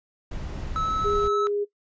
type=noise; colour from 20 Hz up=brown; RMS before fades=-32 dBFS; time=0.31-1.28 s; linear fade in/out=5 ms
type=tone with vibrato; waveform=triangle; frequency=1300 Hz; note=E6; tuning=24 cents flat; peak=-22 dBFS; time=0.76-1.47 s; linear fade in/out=0 ms; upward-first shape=triangle; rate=12 Hz; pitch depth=8 cents each way
type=tone; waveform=sine; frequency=409.9 Hz; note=G#4; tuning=23 cents flat; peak=-23 dBFS; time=1.04-1.65 s; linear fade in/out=20 ms
effects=noise-tail reverb RT60 0.1 s tail -17 dB re dry + resampled to 16000 Hz